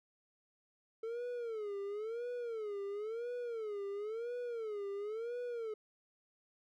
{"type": "tone with vibrato", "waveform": "triangle", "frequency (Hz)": 441.5, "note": "A4", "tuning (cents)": 6, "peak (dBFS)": -36, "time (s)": [1.03, 5.74], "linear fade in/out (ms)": 5, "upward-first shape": "sine", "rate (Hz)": 0.97, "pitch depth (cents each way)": 180, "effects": []}